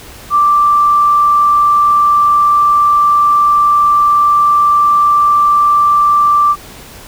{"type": "tone", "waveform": "sine", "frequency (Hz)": 1174.7, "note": "D6", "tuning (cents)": 0, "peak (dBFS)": -6, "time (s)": [0.3, 6.56], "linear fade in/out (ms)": 50, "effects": ["pink hiss -34 dBFS RMS until 7.07 s"]}